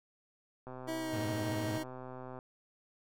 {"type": "click train", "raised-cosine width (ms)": 1, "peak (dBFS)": -32, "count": 221, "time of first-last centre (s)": [0.67, 2.389], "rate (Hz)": 128}
{"type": "tone with pitch glide", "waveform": "25% pulse", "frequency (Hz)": [322.9, 314.4], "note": ["E4", "D#4"], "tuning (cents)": [-36, 18], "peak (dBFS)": -32, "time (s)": [0.87, 1.84], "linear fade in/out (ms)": 20, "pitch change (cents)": -46, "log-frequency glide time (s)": [0.98, 1.14]}
{"type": "tone with vibrato", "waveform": "35% pulse", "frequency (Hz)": 110, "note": "A2", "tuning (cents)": 0, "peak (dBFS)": -35, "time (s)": [1.13, 1.78], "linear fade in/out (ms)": 5, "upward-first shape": "sine", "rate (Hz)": 13, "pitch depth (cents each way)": 150}
{"effects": []}